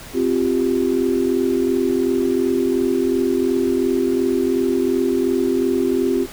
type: chord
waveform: sine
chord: C suspended fourth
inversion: none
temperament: equal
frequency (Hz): 261.6 / 349.2 / 392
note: C4 / F4 / G4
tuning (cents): 0 / 0 / 0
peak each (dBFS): -20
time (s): 0.13-6.27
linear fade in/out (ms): 50
effects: pink hiss -37 dBFS RMS until 6.32 s